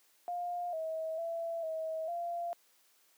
sine tone with pitch steps, 705 / 641 / 668 / 640 / 689 Hz, F5 / E5 / E5 / D#5 / F5, +16 / -49 / +23 / +49 / -24 cents, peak -34 dBFS, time 0.28-2.53 s, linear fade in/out 0 ms, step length 450 ms, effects white hiss -68 dBFS RMS until 3.17 s + high-pass 300 Hz 12 dB/octave

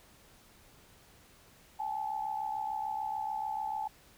sine tone pair together, 796.2 / 863 Hz, G5 / A5, +27 / -34 cents, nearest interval minor second, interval 139 cents, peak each -38 / -34 dBFS, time 1.79-3.88 s, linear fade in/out 10 ms, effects pink hiss -60 dBFS RMS until 4.17 s

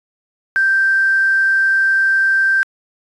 sine tone with quantisation, 1568 Hz, G6, in tune, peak -11 dBFS, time 0.56-2.63 s, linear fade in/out 0 ms, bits 6, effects resampled to 24000 Hz

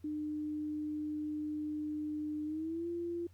sine tone with pitch glide, 302.1 to 343 Hz, D4 to F4, +49 to -31 cents, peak -35 dBFS, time 0.04-3.27 s, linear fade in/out 5 ms, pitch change +220 cents, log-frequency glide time 2.45-2.88 s, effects added 89 Hz sine -57 dBFS peak until 3.33 s + pink hiss -72 dBFS RMS until 3.33 s

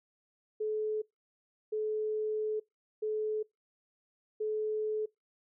sine tone bursts at uneven times, 430 Hz, A4, 40 cents flat, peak -30 dBFS, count 4, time 0.6-1.02 / 1.72-2.6 / 3.02-3.43 / 4.4-5.06 s, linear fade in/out 10 ms, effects noise-tail reverb RT60 0.2 s tail -25 dB re dry

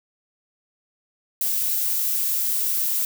violet noise, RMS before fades -23 dBFS, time 1.41-3.05 s, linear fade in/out 2 ms, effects none

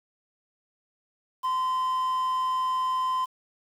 triangle tone with quantisation, 1029 Hz, C6, 29 cents flat, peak -22 dBFS, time 1.43-3.26 s, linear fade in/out 20 ms, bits 8, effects none

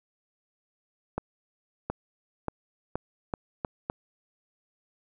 accelerating click train, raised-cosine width 1 ms, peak -15 dBFS, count 7, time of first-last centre 1.18-3.899 s, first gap 720 ms, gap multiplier 0.81, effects none

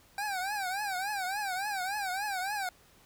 25% pulse tone with vibrato, 784 Hz, G5, in tune, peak -28 dBFS, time 0.18-2.69 s, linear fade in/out 2 ms, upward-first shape triangle, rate 3.5 Hz, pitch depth 160 cents each way, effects pink hiss -61 dBFS RMS until 3.05 s

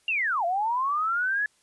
sine linear two-way sweep, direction down then up, 2828 to 668 to 1717 Hz, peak -23 dBFS, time 0.08-1.46 s, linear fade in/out 2 ms, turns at 0.45 s, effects white hiss -65 dBFS RMS until 1.62 s + resampled to 24000 Hz

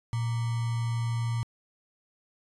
sine tone with sample-and-hold, 116.54 Hz, A#2, in tune, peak -26 dBFS, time 0.13-1.43 s, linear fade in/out 0 ms, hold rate 1050 Hz, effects resampled to 24000 Hz

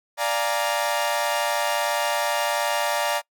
sawtooth chord, Bb dominant seventh, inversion first, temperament equal, 587.3 / 698.5 / 830.6 / 932.3 Hz, D5 / F5 / Ab5 / Bb5, 0 / 0 / 0 / 0 cents, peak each -22 / -25 / -26 / -23 dBFS, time 0.17-3.22 s, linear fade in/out 50 ms, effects noise-tail reverb RT60 0.1 s tail -23 dB re dry

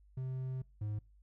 triangle tone pair in turn, 130 / 105.33 Hz, C3 / G#2, -11 / +25 cents, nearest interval major third, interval 364 cents, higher first, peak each -34 / -33 dBFS, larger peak second, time 0.17-0.62 / 0.81-0.99 s, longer first, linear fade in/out 5 ms, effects noise-tail reverb RT60 0.3 s tail -26 dB re dry + added 50 Hz sine -60 dBFS peak until 1.22 s

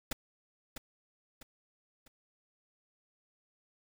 pink noise with echo, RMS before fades -34 dBFS, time 0.11-0.13 s, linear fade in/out 5 ms, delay 650 ms, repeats 3, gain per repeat -8 dB, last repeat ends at 2.08 s, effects none

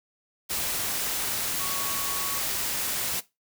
sine tone in noise, 1116 Hz, C#6, 11 cents sharp, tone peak -35 dBFS, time 1.59-2.4 s, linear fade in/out 20 ms, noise white, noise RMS -29 dBFS, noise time 0.49-3.21 s, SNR -9 dB, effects noise-tail reverb RT60 0.2 s tail -17 dB re dry

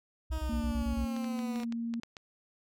sine tone bursts, 62.8 Hz, B1, 30 cents sharp, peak -30 dBFS, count 7, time 0.3-1.053 s, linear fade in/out 10 ms, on 87 ms, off 24 ms
15% pulse exponential sweep, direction down, 318.1 to 240.4 Hz, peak -34 dBFS, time 0.31-1.65 s, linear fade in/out 20 ms
sine tone, 232 Hz, A#3, 8 cents flat, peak -32 dBFS, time 0.49-2 s, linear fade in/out 5 ms
clicks, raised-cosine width 0.2 ms, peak -27 dBFS, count 10, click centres 1.165 / 1.244 / 1.391 / 1.559 / 1.601 / 1.634 / 1.724 / 1.939 / 2.034 / 2.168 s
effects none

